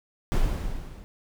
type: noise with level ramp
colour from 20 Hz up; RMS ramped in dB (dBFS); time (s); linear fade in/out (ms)
brown; -20 to -42; 0.32-1.04; 0
effects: none